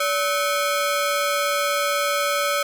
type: ring-modulated tone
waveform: sawtooth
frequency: 932.3 Hz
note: A#5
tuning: in tune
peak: -13 dBFS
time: 0-2.63 s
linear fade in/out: 5 ms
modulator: 358 Hz
effects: none